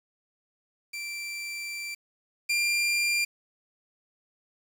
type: tone pair in turn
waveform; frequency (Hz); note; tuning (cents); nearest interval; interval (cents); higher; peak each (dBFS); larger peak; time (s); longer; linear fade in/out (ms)
sawtooth; 2349 / 2387; D7 / D7; 0 / +28; unison; 28; second; -30 / -20; second; 0.93-1.95 / 2.49-3.25; first; 10
effects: low-pass 11000 Hz 12 dB/octave + 8-bit